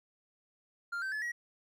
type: tone with pitch steps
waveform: triangle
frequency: 1396.9 / 1550 / 1719.8 / 1908.2 Hz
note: F6 / G6 / A6 / A#6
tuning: 0 / -20 / -40 / +40 cents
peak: -32 dBFS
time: 0.92-1.32 s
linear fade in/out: 10 ms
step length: 100 ms
effects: none